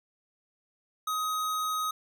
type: tone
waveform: square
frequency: 1259 Hz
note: D#6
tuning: 20 cents sharp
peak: -29 dBFS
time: 1.07-1.91 s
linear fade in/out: 5 ms
effects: none